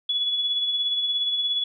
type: tone with tremolo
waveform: sine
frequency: 3400 Hz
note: G#7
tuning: 40 cents sharp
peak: -20 dBFS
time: 0.09-1.64 s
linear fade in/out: 5 ms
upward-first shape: sine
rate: 17 Hz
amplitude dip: 40%
effects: none